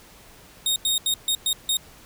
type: tone bursts at uneven times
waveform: sawtooth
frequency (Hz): 3714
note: A#7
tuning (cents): -7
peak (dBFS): -17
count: 6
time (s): 0.66-0.76 / 0.85-0.98 / 1.06-1.14 / 1.28-1.35 / 1.46-1.53 / 1.69-1.77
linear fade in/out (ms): 2
effects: pink hiss -49 dBFS RMS until 2.05 s